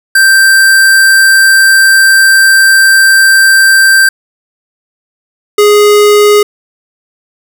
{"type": "tone pair in turn", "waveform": "square", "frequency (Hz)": [1568, 415.3], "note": ["G6", "G#4"], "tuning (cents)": [0, 0], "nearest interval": "octave + major seventh", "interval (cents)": 2300, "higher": "first", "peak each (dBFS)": -3, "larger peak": "neither", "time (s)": [[0.15, 4.09], [5.58, 6.43]], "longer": "first", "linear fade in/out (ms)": 5, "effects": ["7-bit"]}